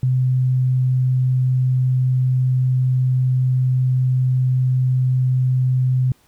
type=tone; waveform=sine; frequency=128.2 Hz; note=C3; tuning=35 cents flat; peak=-14 dBFS; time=0.03-6.12 s; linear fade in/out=2 ms; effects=pink hiss -57 dBFS RMS until 6.27 s